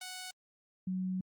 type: tone pair in turn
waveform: 5% pulse / sine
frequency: 740 / 185.75 Hz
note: F#5 / F#3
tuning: 0 / +7 cents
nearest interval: 2 octaves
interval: 2393 cents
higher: first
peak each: -30 / -32 dBFS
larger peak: first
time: 0.01-0.31 / 0.87-1.21 s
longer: second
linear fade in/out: 5 ms
effects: Opus 32 kbps